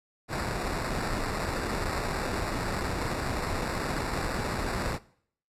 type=noise with sample-and-hold; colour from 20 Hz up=pink; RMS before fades=-31 dBFS; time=0.28-4.99 s; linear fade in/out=50 ms; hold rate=3150 Hz; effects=noise-tail reverb RT60 0.6 s tail -20 dB re dry + low-pass 11000 Hz 12 dB/octave